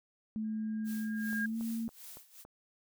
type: tone with pitch glide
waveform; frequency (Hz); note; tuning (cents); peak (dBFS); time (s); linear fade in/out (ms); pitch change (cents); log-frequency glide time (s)
sine; 217.7 to 227.5; A3 to A#3; -18 to -42; -33; 0.36-1.88; 0; +76; 1.44-1.59
type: tone with exponential growth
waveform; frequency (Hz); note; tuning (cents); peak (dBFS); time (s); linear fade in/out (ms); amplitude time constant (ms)
sine; 1621; G#6; -42; -31; 0.44-1.46; 5; 220
type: noise with tremolo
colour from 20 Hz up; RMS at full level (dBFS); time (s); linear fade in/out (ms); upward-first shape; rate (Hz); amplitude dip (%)
blue; -48; 0.84-2.45; 50; sine; 2.6; 85
type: click train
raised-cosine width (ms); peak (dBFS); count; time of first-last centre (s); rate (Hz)
1; -37; 5; 1.33-2.45; 3.57
effects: none